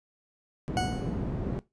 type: low-pass noise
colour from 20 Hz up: white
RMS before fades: -32 dBFS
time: 0.68-1.59 s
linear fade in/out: 0 ms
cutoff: 260 Hz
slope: 12 dB/octave
type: tone with exponential decay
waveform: 40% pulse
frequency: 736 Hz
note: F#5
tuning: 9 cents flat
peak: -23 dBFS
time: 0.77-1.23 s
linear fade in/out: 0 ms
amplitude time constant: 100 ms
effects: noise-tail reverb RT60 0.2 s tail -18 dB re dry + resampled to 22050 Hz